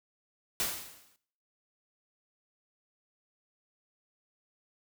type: noise with exponential decay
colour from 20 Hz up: white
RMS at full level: -29 dBFS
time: 0.6-1.16 s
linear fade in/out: 0 ms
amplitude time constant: 120 ms
effects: noise-tail reverb RT60 0.6 s tail -18 dB re dry